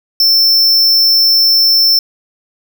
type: tone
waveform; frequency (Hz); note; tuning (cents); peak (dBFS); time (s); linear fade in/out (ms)
square; 5350; E8; +25; -7; 0.2-1.99; 2
effects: none